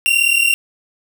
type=tone pair together; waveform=45% pulse; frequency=2739 / 2777 Hz; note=F7 / F7; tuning=-34 / -10 cents; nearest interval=unison; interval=24 cents; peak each=-15 dBFS; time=0.06-0.54 s; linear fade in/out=0 ms; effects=none